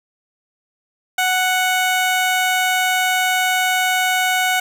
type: tone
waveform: 15% pulse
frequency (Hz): 740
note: F#5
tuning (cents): 0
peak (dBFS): -9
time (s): 1.18-4.6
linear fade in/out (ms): 5
effects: none